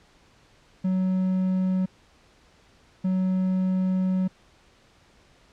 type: tone pair in turn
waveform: triangle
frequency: 186.4 / 186.4 Hz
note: F#3 / F#3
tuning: +13 / +13 cents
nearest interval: unison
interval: 0 cents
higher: neither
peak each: -19 dBFS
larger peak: neither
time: 0.84-1.86 / 3.04-4.28 s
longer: second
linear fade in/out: 10 ms
effects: pink hiss -58 dBFS RMS until 5.52 s + low-pass 6000 Hz 12 dB/octave